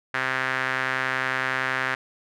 sawtooth tone with band-pass filter, 130.81 Hz, C3, in tune, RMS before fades -26 dBFS, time 0.14-1.95 s, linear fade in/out 5 ms, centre 1700 Hz, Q 2.9, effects none

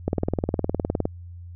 click train, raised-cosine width 2 ms, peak -9 dBFS, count 20, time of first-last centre 0.08-1.054 s, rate 19.5 Hz, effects added 87 Hz sine -37 dBFS peak until 1.55 s

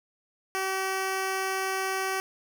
10% pulse tone, 382 Hz, G4, 45 cents flat, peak -19 dBFS, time 0.55-2.2 s, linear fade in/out 0 ms, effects none

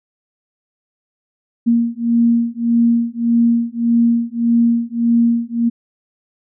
sine beating tone pair, 233.1 / 234.8 Hz, A#3 / A#3, 0 / +13 cents, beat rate 1.7 Hz, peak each -15 / -15 dBFS, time 1.66-5.7 s, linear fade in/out 20 ms, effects none

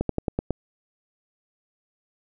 slowing click train, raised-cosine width 2 ms, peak -10 dBFS, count 6, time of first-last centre 0.01-0.507 s, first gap 83 ms, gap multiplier 1.09, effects none

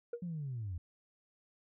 sine tone with exponential decay, 474.5 Hz, A#4, 31 cents sharp, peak -31 dBFS, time 0.13-0.23 s, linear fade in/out 5 ms, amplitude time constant 21 ms
sine linear sweep, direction down, 182 to 81.2 Hz, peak -36 dBFS, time 0.22-0.78 s, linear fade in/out 5 ms
effects tanh soft clip ceiling -33 dBFS

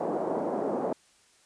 white band-pass noise, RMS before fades -30 dBFS, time 0-0.93 s, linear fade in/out 5 ms, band 210 to 730 Hz, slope 24 dB/octave, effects white hiss -62 dBFS RMS until 1.45 s + resampled to 22050 Hz

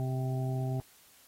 harmonic tone, 130 Hz, C3, 11 cents flat, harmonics 1 / 2 / 3 / 5 / 6, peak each -30 / -41 / -42 / -43 / -45 dBFS, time 0-0.8 s, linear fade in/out 0 ms, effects white hiss -60 dBFS RMS until 1.27 s + AAC 48 kbps

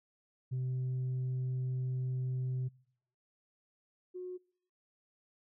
sine tone pair in turn, 128.2 / 364.1 Hz, C3 / F#4, -35 / -28 cents, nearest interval octave + tritone, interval 1807 cents, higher second, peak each -30 / -39 dBFS, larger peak first, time 0.51-2.69 / 4.14-4.38 s, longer first, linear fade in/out 20 ms, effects noise-tail reverb RT60 0.7 s tail -26 dB re dry + tanh soft clip ceiling -31 dBFS

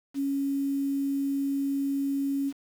sine tone with quantisation, 277.2 Hz, C#4, in tune, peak -25 dBFS, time 0.14-2.53 s, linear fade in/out 50 ms, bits 8, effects none

